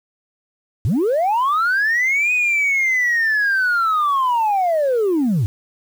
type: linear two-way sweep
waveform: sine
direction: up then down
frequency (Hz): 82.8 to 2509 to 90.8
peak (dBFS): -13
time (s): 0.85-5.46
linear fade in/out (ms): 0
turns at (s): 2.33
effects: tanh soft clip ceiling -12 dBFS + 7-bit